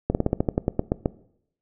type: slowing click train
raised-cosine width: 2 ms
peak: -7 dBFS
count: 12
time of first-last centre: 0.1-1.059 s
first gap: 49 ms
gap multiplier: 1.11
effects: noise-tail reverb RT60 0.7 s tail -19 dB re dry